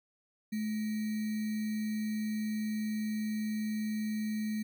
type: tone with sample-and-hold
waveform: sine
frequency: 215.1 Hz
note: A3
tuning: 39 cents flat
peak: -31 dBFS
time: 0.52-4.63 s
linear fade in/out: 10 ms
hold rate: 2100 Hz
effects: none